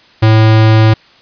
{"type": "tone", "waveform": "square", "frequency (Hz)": 110, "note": "A2", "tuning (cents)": 0, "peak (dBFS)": -5, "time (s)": [0.22, 0.94], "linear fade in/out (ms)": 10, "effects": ["white hiss -44 dBFS RMS until 1.21 s", "resampled to 11025 Hz"]}